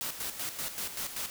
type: noise with tremolo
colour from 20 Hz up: white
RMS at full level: -35 dBFS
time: 0.01-1.3 s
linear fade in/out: 0 ms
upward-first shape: square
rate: 5.2 Hz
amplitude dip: 60%
effects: none